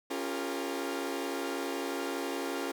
sawtooth chord, G half-diminished seventh, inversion second, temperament equal with one note detuned, 277.2 / 349.2 / 400.9 / 466.2 Hz, Db4 / F4 / G4 / Bb4, 0 / 0 / +39 / 0 cents, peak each -33 / -34 / -36 / -36 dBFS, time 0.1-2.72 s, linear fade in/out 10 ms, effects none

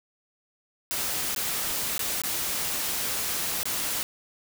white noise with dropouts, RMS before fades -29 dBFS, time 0.91-4.03 s, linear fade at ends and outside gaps 0 ms, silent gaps 1.348-1.362 / 1.98-1.993 / 2.218-2.236 / 3.631-3.655 s, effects none

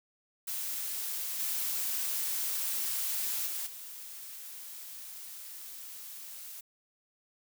blue noise with level steps, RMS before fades -36 / -33 / -36 / -45 dBFS, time 0.47-6.61 s, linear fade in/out 10 ms, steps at 1.39 / 3.46 / 3.66 s, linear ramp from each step 10 ms, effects none

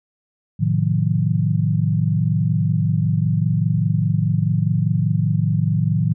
sine chord, A diminished seventh, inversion none, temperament equal with one note detuned, 110 / 130.81 / 155.56 / 180.56 Hz, A2 / C3 / Eb3 / Gb3, 0 / 0 / 0 / -42 cents, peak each -20 / -25 / -19 / -23 dBFS, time 0.59-6.14 s, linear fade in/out 20 ms, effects none

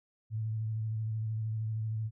sine tone with vibrato, 110 Hz, A2, in tune, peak -31 dBFS, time 0.3-2.11 s, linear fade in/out 50 ms, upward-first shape square, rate 13 Hz, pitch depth 21 cents each way, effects none

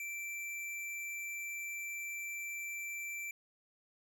square tone, 2341 Hz, D7, 6 cents flat, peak -40 dBFS, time 0-3.31 s, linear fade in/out 2 ms, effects none

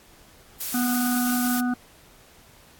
blue noise, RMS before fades -29 dBFS, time 0.6-1.61 s, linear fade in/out 10 ms
harmonic tone, 246.9 Hz, B3, in tune, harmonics 1 / 3 / 5 / 6, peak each -22 / -33 / -37 / -34 dBFS, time 0.74-1.74 s, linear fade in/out 5 ms
effects pink hiss -53 dBFS RMS until 2.79 s + AAC 64 kbps

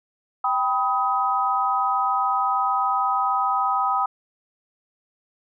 sine chord, G augmented, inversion none, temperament equal with one note detuned, 784 / 987.8 / 1261.2 Hz, G5 / B5 / D#6, 0 / 0 / +23 cents, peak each -24 / -25 / -22 dBFS, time 0.44-4.06 s, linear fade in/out 5 ms, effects none

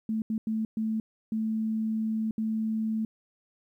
sine tone bursts at uneven times, 220 Hz, A3, in tune, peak -26 dBFS, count 6, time 0.09-0.22 / 0.3-0.38 / 0.47-0.65 / 0.77-1 / 1.32-2.31 / 2.38-3.05 s, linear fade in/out 2 ms, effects 11-bit

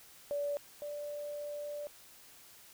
sine tone pair in turn, 576 / 586.1 Hz, D5 / D5, -34 / -4 cents, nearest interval unison, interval 30 cents, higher second, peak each -32 / -38 dBFS, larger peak first, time 0.31-0.57 / 0.82-1.87 s, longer second, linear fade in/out 0 ms, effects white hiss -57 dBFS RMS until 2.73 s

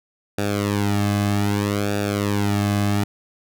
sawtooth tone with flanger, 102 Hz, G#2, 31 cents flat, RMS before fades -21 dBFS, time 0.38-3.04 s, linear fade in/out 5 ms, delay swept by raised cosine 0.96 to 2.16 ms, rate 0.63 Hz, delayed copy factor -0.95, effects none

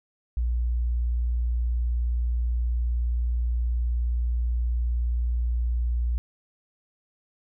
sine tone, 59.5 Hz, A#1, 36 cents sharp, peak -22 dBFS, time 0.37-6.18 s, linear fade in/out 0 ms, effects none

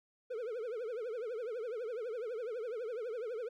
triangle tone with vibrato, 464.6 Hz, A#4, 6 cents flat, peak -35 dBFS, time 0.3-3.49 s, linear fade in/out 10 ms, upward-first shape triangle, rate 12 Hz, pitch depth 200 cents each way, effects none

